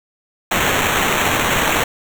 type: noise with sample-and-hold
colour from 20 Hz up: violet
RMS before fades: -17 dBFS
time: 0.51-1.84 s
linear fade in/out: 5 ms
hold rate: 4900 Hz
effects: none